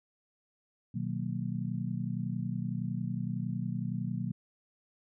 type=chord; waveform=sine; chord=B major seventh; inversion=none; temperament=just; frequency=123.47 / 154.34 / 185.21 / 231.5 Hz; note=B2 / D#3 / F#3 / A#3; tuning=0 / -14 / +2 / -12 cents; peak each=-36 / -38 / -36 / -39 dBFS; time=0.94-4.32 s; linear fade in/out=10 ms; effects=none